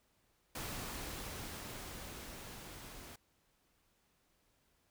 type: noise with level ramp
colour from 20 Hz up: pink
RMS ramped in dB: -42 to -52 dBFS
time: 0.55-3.16 s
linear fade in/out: 5 ms
effects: pink hiss -75 dBFS RMS until 4.9 s